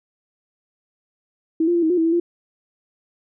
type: tone with pitch steps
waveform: sine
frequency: 323.2 / 347.2 / 342.1 / 318.5 / 357.7 / 325.5 / 329.7 / 344.6 Hz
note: E4 / F4 / F4 / D#4 / F4 / E4 / E4 / F4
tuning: -34 / -10 / -36 / +41 / +41 / -22 / 0 / -23 cents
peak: -15 dBFS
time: 1.6-2.2 s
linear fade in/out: 5 ms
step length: 75 ms
effects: none